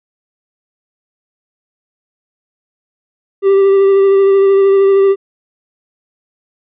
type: tone with vibrato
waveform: triangle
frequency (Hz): 392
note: G4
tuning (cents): 0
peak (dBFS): -4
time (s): 3.42-5.16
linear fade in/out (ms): 50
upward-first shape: sine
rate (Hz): 13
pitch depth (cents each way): 16
effects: resampled to 8000 Hz